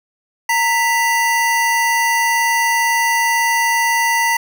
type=tone pair together; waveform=square; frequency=924.5 / 1975.5 Hz; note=A#5 / B6; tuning=-15 / 0 cents; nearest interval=octave + minor second; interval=1315 cents; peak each=-17 dBFS; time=0.49-4.37 s; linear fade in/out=5 ms; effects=none